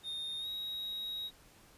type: tone with pitch glide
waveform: triangle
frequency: 3672 to 3801 Hz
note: A#7 to A#7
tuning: -27 to +33 cents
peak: -36 dBFS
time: 0.03-1.31 s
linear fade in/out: 50 ms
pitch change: +60 cents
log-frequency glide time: 0.39-0.47 s
effects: pink hiss -61 dBFS RMS until 1.77 s + resampled to 32000 Hz